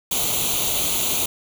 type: noise with comb filter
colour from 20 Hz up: white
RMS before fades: -22 dBFS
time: 0.11-1.26 s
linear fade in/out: 5 ms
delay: 0.29 ms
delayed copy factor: +0.8
effects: none